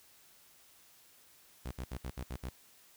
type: tone bursts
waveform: sawtooth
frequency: 63.5 Hz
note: B1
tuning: 49 cents sharp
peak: -34 dBFS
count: 7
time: 1.65-2.497 s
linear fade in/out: 10 ms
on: 67 ms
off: 63 ms
effects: white hiss -62 dBFS RMS until 2.96 s